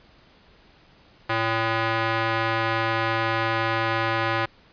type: tone with band-pass filter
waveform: square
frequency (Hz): 112.9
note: A2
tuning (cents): +45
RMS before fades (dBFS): -24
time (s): 1.29-4.46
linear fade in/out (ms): 10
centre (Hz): 1500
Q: 0.93
effects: pink hiss -55 dBFS RMS until 4.72 s + resampled to 11025 Hz